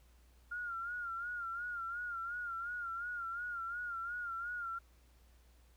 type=tone with vibrato; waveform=sine; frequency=1404 Hz; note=F6; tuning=9 cents sharp; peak=-38 dBFS; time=0.51-4.79 s; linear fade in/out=10 ms; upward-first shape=sine; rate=2.8 Hz; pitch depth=70 cents each way; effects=added 60 Hz sine -62 dBFS peak until 5.76 s + pink hiss -71 dBFS RMS until 5.76 s